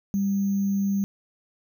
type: tone with sample-and-hold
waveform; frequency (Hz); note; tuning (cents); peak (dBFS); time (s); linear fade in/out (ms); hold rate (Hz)
sine; 197.9; G3; +17; -21; 0.14-1.04; 0; 6300
effects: none